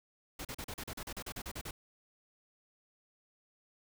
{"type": "noise bursts", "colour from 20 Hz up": "pink", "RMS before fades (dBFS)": -42, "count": 14, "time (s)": [0.39, 1.71], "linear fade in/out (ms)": 5, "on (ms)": 59, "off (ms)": 38, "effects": []}